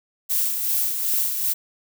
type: noise with tremolo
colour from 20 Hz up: violet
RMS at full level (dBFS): -21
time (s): 0.29-1.54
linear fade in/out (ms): 20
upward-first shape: sine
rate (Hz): 2.6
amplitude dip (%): 45
effects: none